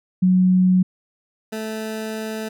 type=tone pair in turn; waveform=sine / 20% pulse; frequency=184.1 / 218.9 Hz; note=F#3 / A3; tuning=-8 / -9 cents; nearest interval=minor third; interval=299 cents; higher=second; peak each=-12 / -21 dBFS; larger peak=first; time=0.22-0.83 / 1.52-2.49 s; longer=second; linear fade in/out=10 ms; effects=none